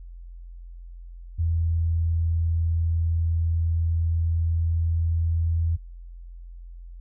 sine tone, 82.9 Hz, E2, 10 cents sharp, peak -20 dBFS, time 1.38-5.77 s, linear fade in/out 20 ms, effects added 43 Hz sine -38 dBFS peak until 7 s

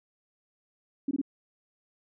sine tone bursts, 277.2 Hz, C#4, in tune, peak -25 dBFS, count 3, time 1.08-1.215 s, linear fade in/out 5 ms, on 31 ms, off 21 ms, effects none

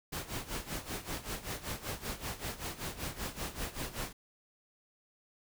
pink noise with tremolo, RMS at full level -37 dBFS, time 0.12-4.13 s, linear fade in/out 10 ms, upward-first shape sine, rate 5.2 Hz, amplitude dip 80%, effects none

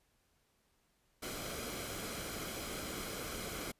pink noise with comb filter, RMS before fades -42 dBFS, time 1.22-3.72 s, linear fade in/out 10 ms, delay 1.1 ms, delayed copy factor -0.5, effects pink hiss -75 dBFS RMS until 3.79 s + resampled to 32000 Hz

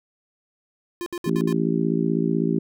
square tone bursts, 349.2 Hz, F4, in tune, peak -28 dBFS, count 5, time 1.01-1.526 s, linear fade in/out 0 ms, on 52 ms, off 64 ms
harmonic tone, 56 Hz, A1, 31 cents sharp, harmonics 3 / 4 / 5 / 6 / 7, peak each -24 / -25 / -26 / -27 / -27 dBFS, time 1.26-2.59 s, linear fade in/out 5 ms
effects none

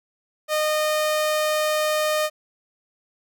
sawtooth tone, 613 Hz, D#5, 26 cents flat, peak -16 dBFS, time 0.48-2.3 s, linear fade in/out 50 ms, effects none

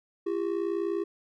triangle ring-modulated tone, 370 Hz, F#4, in tune, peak -22 dBFS, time 0.26-1.04 s, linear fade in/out 10 ms, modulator 30 Hz, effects none

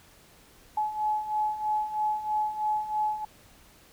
sine beating tone pair, 850 / 853.1 Hz, G#5 / G#5, +40 / +46 cents, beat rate 3.1 Hz, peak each -32 / -27 dBFS, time 0.77-3.25 s, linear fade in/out 5 ms, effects pink hiss -56 dBFS RMS until 3.92 s

